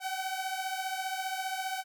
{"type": "beating tone pair", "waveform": "sawtooth", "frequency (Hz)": [754, 769], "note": ["F#5", "G5"], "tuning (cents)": [32, -33], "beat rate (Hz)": 15, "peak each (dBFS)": [-31, -33], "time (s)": [0, 1.84], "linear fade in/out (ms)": 50, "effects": []}